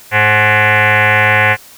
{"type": "tone with frequency modulation", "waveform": "sine", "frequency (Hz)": 105.6, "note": "G#2", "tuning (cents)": 29, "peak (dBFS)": -7, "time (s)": [0.11, 1.57], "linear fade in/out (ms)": 50, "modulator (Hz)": 318, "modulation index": 7.3, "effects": ["white hiss -39 dBFS RMS until 1.77 s"]}